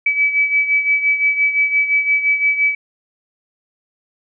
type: beating tone pair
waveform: sine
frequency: 2291 / 2296.8 Hz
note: D7 / D7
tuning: -44 / -39 cents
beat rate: 5.8 Hz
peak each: -14 / -20 dBFS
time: 0.06-2.75 s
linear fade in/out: 5 ms
effects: none